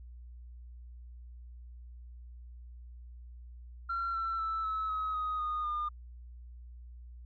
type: tone with pitch steps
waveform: sine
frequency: 1367 / 1343.5 / 1320.4 / 1297.8 / 1275.5 / 1253.5 / 1232 / 1210.8 Hz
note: F6 / E6 / E6 / E6 / D#6 / D#6 / D#6 / D#6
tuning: -37 / +33 / +2 / -27 / +43 / +12 / -17 / -48 cents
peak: -30 dBFS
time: 3.89-5.89 s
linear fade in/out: 10 ms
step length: 250 ms
effects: tanh soft clip ceiling -28 dBFS + added 60 Hz sine -46 dBFS peak until 7.25 s